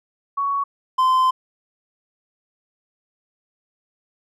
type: tone pair in turn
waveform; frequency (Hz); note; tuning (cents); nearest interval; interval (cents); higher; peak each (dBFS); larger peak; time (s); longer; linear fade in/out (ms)
sine / triangle; 1118 / 1032.9; C#6 / C6; +14 / -23; minor second; 137; first; -19 / -12; second; 0.37-0.64 / 0.98-1.31; second; 10
effects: none